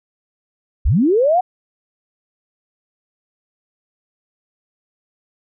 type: linear sweep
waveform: sine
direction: up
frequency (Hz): 34.65 to 756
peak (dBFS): -11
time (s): 0.85-1.41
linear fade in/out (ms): 10
effects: none